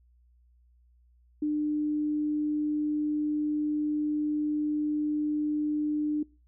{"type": "tone", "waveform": "sine", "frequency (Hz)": 300, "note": "D4", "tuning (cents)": 37, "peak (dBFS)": -25, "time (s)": [1.42, 6.23], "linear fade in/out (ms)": 5, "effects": ["noise-tail reverb RT60 0.3 s tail -23 dB re dry", "added 60 Hz sine -59 dBFS peak until 6.47 s"]}